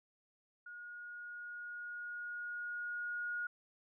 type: tone with level ramp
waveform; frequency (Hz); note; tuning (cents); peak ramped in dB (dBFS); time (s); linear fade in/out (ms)
sine; 1440; F#6; -47; -47 to -36; 0.66-3.47; 5
effects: none